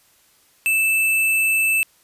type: tone with sample-and-hold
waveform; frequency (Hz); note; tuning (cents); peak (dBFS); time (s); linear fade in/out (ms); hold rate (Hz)
sine; 2637; E7; 0; -15; 0.66-1.83; 0; 11025
effects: white hiss -57 dBFS RMS until 2.03 s + resampled to 32000 Hz